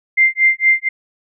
sine tone with tremolo, 2093 Hz, C7, in tune, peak -7 dBFS, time 0.17-0.89 s, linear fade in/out 10 ms, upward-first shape sine, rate 4.3 Hz, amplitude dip 100%, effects none

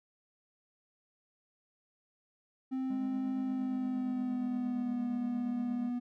triangle tone with pitch glide, 261.6 to 244.1 Hz, C4 to B3, 0 to -20 cents, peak -30 dBFS, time 2.71-6 s, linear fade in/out 20 ms, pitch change -120 cents, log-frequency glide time 3.38-5.04 s
triangle tone with tremolo, 207.7 Hz, G#3, in tune, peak -35 dBFS, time 2.9-5.9 s, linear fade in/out 5 ms, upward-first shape triangle, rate 8.6 Hz, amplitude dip 55%
effects none

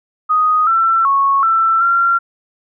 sine tone with pitch steps, 1247 / 1342 / 1103 / 1335 / 1375 Hz, D#6 / E6 / C#6 / E6 / F6, +3 / +31 / -9 / +22 / -27 cents, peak -10 dBFS, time 0.29-2.19 s, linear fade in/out 20 ms, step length 380 ms, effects none

